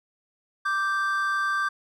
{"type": "tone pair together", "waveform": "triangle", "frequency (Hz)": [1174.7, 1568], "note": ["D6", "G6"], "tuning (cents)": [0, 0], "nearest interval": "perfect fourth", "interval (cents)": 500, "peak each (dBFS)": -24, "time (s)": [0.65, 1.69], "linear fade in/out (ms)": 10, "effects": []}